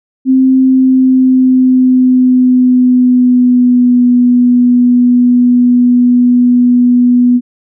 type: tone with pitch glide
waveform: sine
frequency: 261.6 to 245.5 Hz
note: C4 to B3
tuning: 0 to -10 cents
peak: -4 dBFS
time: 0.25-7.41 s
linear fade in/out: 50 ms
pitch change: -110 cents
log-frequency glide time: 0.59-4.07 s
effects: none